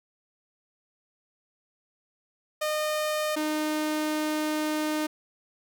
sawtooth tone pair in turn, 611 / 306.5 Hz, D#5 / D#4, -32 / -26 cents, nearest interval octave, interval 1194 cents, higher first, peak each -22 dBFS, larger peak neither, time 2.61-3.36 / 3.36-5.07 s, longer second, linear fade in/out 10 ms, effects none

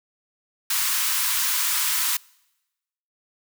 white high-pass noise, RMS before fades -23 dBFS, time 0.7-2.17 s, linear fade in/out 5 ms, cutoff 910 Hz, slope 96 dB/octave, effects noise-tail reverb RT60 1.0 s tail -26 dB re dry

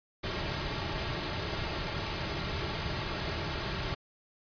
pink noise with comb filter, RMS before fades -34 dBFS, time 0.23-3.95 s, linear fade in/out 10 ms, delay 4 ms, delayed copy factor -0.5, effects resampled to 11025 Hz

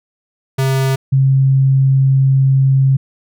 square / sine tone pair in turn, 133.6 / 134.53 Hz, C3 / C3, +36 / +49 cents, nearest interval unison, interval 13 cents, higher second, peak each -13 / -8 dBFS, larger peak second, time 0.58-0.96 / 1.12-2.97 s, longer second, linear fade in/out 10 ms, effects none

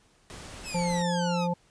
pink noise, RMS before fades -43 dBFS, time 0.3-1.02 s, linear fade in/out 0 ms
15% pulse exponential sweep, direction down, 2690 to 1197 Hz, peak -28 dBFS, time 0.63-1.48 s, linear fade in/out 50 ms
harmonic tone, 174.61 Hz, F3, in tune, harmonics 1 / 3 / 5, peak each -27 / -31 / -31 dBFS, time 0.74-1.54 s, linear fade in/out 10 ms
effects pink hiss -63 dBFS RMS until 1.7 s + resampled to 22050 Hz

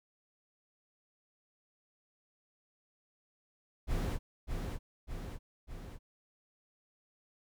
brown noise with echo, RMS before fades -32 dBFS, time 3.87-4.19 s, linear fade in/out 50 ms, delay 600 ms, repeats 3, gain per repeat -4 dB, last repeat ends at 5.99 s, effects none

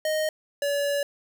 square tone pair in turn, 621 / 570.5 Hz, D#5 / C#5, -3 / +50 cents, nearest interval minor second, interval 147 cents, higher first, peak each -24 dBFS, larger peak neither, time 0.05-0.29 / 0.62-1.03 s, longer second, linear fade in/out 2 ms, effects none

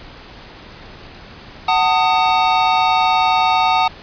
square chord, D# diminished, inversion first, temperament just, 746.7 / 896 / 1244.5 Hz, F#5 / A5 / D#6, +16 / +31 / 0 cents, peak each -17 / -17 / -20 dBFS, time 1.68-3.88 s, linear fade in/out 5 ms, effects pink hiss -38 dBFS RMS until 4.02 s + resampled to 11025 Hz

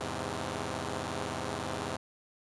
5% pulse chord, E augmented, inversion none, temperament equal, 82.41 / 103.83 / 130.81 Hz, E2 / G#2 / B#2, 0 / 0 / 0 cents, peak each -27 dBFS, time 0-1.97 s, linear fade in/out 10 ms, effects resampled to 24000 Hz

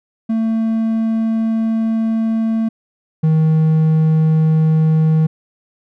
triangle tone pair in turn, 223.9 / 158.02 Hz, A3 / D#3, +30 / +27 cents, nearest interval tritone, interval 603 cents, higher first, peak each -12 / -8 dBFS, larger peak second, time 0.29-2.69 / 3.23-5.27 s, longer first, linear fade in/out 10 ms, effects none

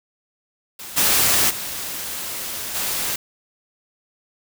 white noise with level steps, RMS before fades -35 / -17 / -29 / -24 dBFS, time 0.79-3.16 s, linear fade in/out 5 ms, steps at 0.96 / 1.49 / 2.74 s, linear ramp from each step 20 ms, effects none

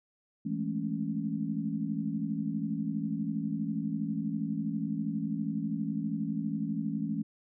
sine chord, A major seventh, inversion second, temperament equal, 164.81 / 207.7 / 220 / 277.2 Hz, E3 / G#3 / A3 / C#4, 0 / 0 / 0 / 0 cents, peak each -36 / -35 / -35 / -36 dBFS, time 0.45-7.23 s, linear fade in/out 10 ms, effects none

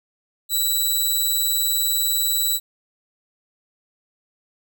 10% pulse tone, 3940 Hz, B7, 5 cents flat, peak -11 dBFS, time 0.49-2.6 s, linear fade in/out 50 ms, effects none

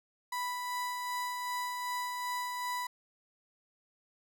35% pulse tone with tremolo, 987.8 Hz, B5, in tune, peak -31 dBFS, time 0.32-2.87 s, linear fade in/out 5 ms, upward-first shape sine, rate 2.6 Hz, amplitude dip 30%, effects none

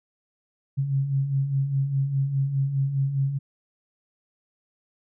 sine beating tone pair, 133.2 / 138.1 Hz, C3 / C#3, +31 / -6 cents, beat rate 4.9 Hz, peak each -30 / -22 dBFS, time 0.77-3.39 s, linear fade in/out 20 ms, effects none

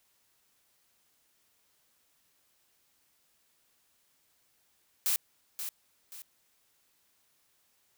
blue noise with echo, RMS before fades -28 dBFS, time 5.06-5.16 s, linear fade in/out 0 ms, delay 530 ms, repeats 2, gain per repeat -9 dB, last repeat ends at 6.22 s, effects white hiss -71 dBFS RMS until 7.97 s

